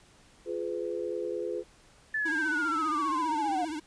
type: chord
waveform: sine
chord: F diminished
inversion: none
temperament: just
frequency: 349.2 / 419.1 / 502.9 Hz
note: F4 / Ab4 / Cb5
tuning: 0 / +16 / +31 cents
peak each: -35 dBFS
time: 0.45-1.64 s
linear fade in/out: 50 ms
type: linear sweep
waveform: sine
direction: down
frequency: 1760 to 698.5 Hz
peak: -27 dBFS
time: 2.14-3.65 s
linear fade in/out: 5 ms
type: tone with vibrato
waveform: square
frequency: 311.1 Hz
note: D#4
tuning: in tune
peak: -34 dBFS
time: 2.25-3.8 s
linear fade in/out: 10 ms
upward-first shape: triangle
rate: 15 Hz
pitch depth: 120 cents each way
effects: pink hiss -59 dBFS RMS until 3.86 s + resampled to 22050 Hz